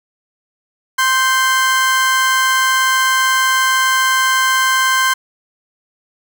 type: tone pair together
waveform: 35% pulse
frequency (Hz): 1046.5 / 1561.7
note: C6 / G6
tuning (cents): 0 / -7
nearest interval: perfect fifth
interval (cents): 693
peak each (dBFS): -13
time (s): 0.98-5.14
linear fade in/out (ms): 10
effects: none